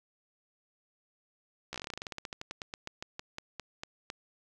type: slowing click train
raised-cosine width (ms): 0.2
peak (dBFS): -21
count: 28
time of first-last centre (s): 1.73-4.101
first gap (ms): 14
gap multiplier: 1.12
effects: none